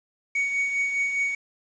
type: tone with tremolo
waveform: triangle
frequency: 2238 Hz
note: C#7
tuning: 16 cents sharp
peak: -19 dBFS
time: 0.35-1.35 s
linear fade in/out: 5 ms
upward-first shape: triangle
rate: 4.9 Hz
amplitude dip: 50%
effects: resampled to 16000 Hz + 8-bit